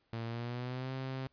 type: tone with pitch glide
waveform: sawtooth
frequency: 114.8 to 131.87 Hz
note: A#2 to C3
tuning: -26 to +14 cents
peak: -33 dBFS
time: 0.13-1.27 s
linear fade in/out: 0 ms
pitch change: +240 cents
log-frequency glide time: 0.25-0.92 s
effects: pink hiss -75 dBFS RMS until 1.32 s + resampled to 11025 Hz